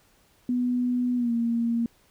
sine tone with pitch glide, 246.9 to 233 Hz, B3 to A#3, 0 to -1 cents, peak -22 dBFS, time 0.49-1.86 s, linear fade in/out 2 ms, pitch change -101 cents, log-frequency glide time 1.16-1.32 s, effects pink hiss -62 dBFS RMS until 2.1 s

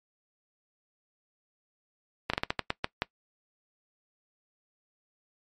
slowing click train, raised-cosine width 0.3 ms, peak -10 dBFS, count 9, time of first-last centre 2.3-3.021 s, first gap 35 ms, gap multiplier 1.26, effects noise-tail reverb RT60 0.1 s tail -20 dB re dry + MP3 64 kbps

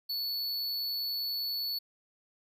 square tone, 4435 Hz, C#8, in tune, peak -32 dBFS, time 0.09-1.79 s, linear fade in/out 10 ms, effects none

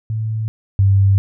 sine tone pair in turn, 110 / 98 Hz, A2 / G2, 0 / 0 cents, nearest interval major second, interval 200 cents, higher first, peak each -18 / -9 dBFS, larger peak second, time 0.1-0.48 / 0.79-1.18 s, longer second, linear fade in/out 0 ms, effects none

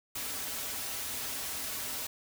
white noise with comb filter, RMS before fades -37 dBFS, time 0.15-2.07 s, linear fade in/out 5 ms, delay 5.7 ms, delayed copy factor -0.55, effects none

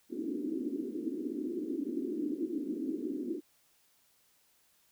pink band-pass noise, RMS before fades -36 dBFS, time 0.09-3.41 s, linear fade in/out 50 ms, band 260 to 350 Hz, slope 48 dB/octave, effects white hiss -69 dBFS RMS until 4.91 s

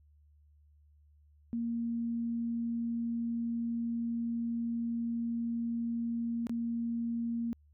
sine tone with dropouts, 233.1 Hz, A#3, in tune, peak -31 dBFS, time 1.53-7.53 s, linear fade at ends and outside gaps 0 ms, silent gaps 6.469-6.495 s, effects added 74 Hz sine -60 dBFS peak until 7.73 s

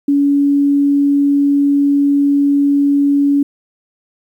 sine tone, 283.3 Hz, C#4, 38 cents sharp, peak -9 dBFS, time 0.08-3.43 s, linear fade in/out 5 ms, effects 8-bit

